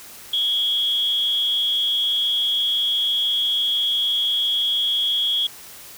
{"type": "tone with amplitude modulation", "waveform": "sine", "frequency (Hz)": 3322, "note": "G#7", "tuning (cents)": 0, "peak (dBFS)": -15, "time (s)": [0.33, 5.47], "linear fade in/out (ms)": 5, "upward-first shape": "sine", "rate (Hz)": 226, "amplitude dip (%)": 65, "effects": ["white hiss -41 dBFS RMS until 5.97 s"]}